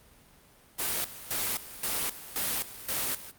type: noise with tremolo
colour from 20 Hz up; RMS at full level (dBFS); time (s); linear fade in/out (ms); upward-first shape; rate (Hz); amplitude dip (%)
white; -30; 0.78-3.32; 20; square; 1.9; 80
effects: pink hiss -58 dBFS RMS until 3.38 s + Opus 32 kbps